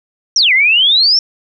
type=exponential two-way sweep; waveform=sine; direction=down then up; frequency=5960 to 1975.5 to 5540 Hz; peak=-7 dBFS; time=0.36-1.19 s; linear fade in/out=2 ms; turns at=0.53 s; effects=none